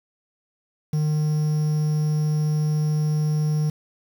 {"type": "tone with quantisation", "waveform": "triangle", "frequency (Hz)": 152.3, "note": "D#3", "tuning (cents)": -37, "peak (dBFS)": -17, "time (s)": [0.93, 3.7], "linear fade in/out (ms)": 5, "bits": 7, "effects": []}